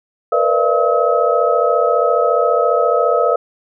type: tone cluster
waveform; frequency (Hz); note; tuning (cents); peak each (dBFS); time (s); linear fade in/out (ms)
sine; 465.4 / 500 / 593 / 676 / 1282; A#4 / B4 / D5 / E5 / E6; -3 / +21 / +17 / +43 / -49; -18; 0.32-3.36; 5
effects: none